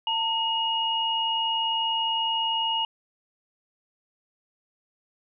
sine tone pair together, 905.6 / 2875 Hz, A5 / F7, +50 / +50 cents, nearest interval octave + minor sixth, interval 2000 cents, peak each -27 / -25 dBFS, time 0.07-2.85 s, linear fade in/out 2 ms, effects none

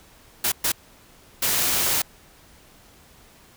white noise bursts at uneven times, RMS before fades -22 dBFS, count 3, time 0.44-0.52 / 0.64-0.72 / 1.42-2.02 s, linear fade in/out 5 ms, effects pink hiss -52 dBFS RMS until 3.56 s

